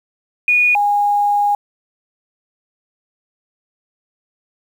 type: tone pair in turn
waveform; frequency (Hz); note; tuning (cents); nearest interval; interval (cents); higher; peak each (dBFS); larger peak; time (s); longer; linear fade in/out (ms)
sine; 2457 / 819.9; D#7 / G#5; -22 / -22; octave + perfect fifth; 1900; first; -10 / -12; first; 0.48-0.75 / 0.75-1.55; second; 2
effects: 7-bit